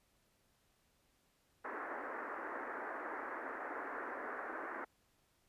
white band-pass noise, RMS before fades -44 dBFS, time 1.64-4.85 s, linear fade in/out 10 ms, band 260 to 1800 Hz, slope 48 dB/octave, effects pink hiss -75 dBFS RMS until 5.48 s + resampled to 32000 Hz

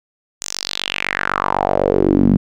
sawtooth tone with band-pass filter sweep, 48 Hz, G1, 36 cents flat, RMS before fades -17 dBFS, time 0.41-2.37 s, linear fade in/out 10 ms, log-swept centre 7200 to 200 Hz, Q 4, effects none

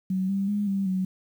sine tone with pitch steps, 188 / 196.3 / 205.6 / 195.9 / 187.2 Hz, F#3 / G3 / G#3 / G3 / F#3, +28 / +3 / -17 / -1 / +20 cents, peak -23 dBFS, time 0.1-1.05 s, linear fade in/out 5 ms, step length 190 ms, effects 9-bit

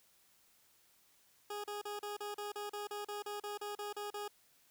20% pulse tone bursts, 413.4 Hz, G#4, 8 cents flat, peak -35 dBFS, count 16, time 1.5-4.28 s, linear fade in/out 5 ms, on 140 ms, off 36 ms, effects white hiss -69 dBFS RMS until 4.7 s

